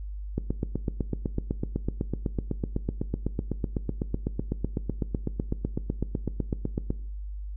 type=click train; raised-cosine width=3 ms; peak=-14 dBFS; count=53; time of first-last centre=0.38-6.904 s; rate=7.97 Hz; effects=noise-tail reverb RT60 0.6 s tail -19 dB re dry + added 50 Hz sine -33 dBFS peak until 7.56 s